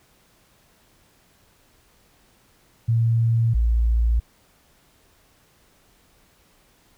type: tone pair in turn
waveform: sine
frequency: 114.9 / 57.25 Hz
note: A#2 / A#1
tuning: -25 / -31 cents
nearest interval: octave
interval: 1206 cents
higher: first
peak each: -16 dBFS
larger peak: neither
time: 2.88-3.54 / 3.54-4.2 s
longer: neither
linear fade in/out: 10 ms
effects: pink hiss -59 dBFS RMS until 6.97 s